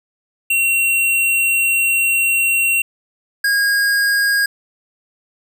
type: tone pair in turn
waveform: square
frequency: 2736 / 1632.5 Hz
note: F7 / G#6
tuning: -36 / -30 cents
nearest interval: major sixth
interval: 894 cents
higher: first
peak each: -14 dBFS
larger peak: neither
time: 0.5-2.82 / 3.44-4.46 s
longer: first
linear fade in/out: 5 ms
effects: none